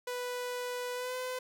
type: tone with pitch glide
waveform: sawtooth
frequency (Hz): 493.9 to 507.5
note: B4 to B4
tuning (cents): 0 to +47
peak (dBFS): -31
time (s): 0.07-1.39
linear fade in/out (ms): 5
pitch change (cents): +47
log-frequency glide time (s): 0.94-1.15
effects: none